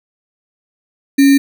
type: tone with sample-and-hold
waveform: sine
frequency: 277.2 Hz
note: C#4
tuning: in tune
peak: -5 dBFS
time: 1.18-1.38 s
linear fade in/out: 10 ms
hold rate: 2100 Hz
effects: none